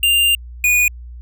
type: tone pair in turn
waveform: square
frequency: 2794 / 2458 Hz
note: F7 / D#7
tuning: 0 / -22 cents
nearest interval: major second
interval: 222 cents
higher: first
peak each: -12 dBFS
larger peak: neither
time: 0.03-0.35 / 0.64-0.88 s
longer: first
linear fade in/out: 2 ms
effects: added 60 Hz sine -31 dBFS peak until 1.21 s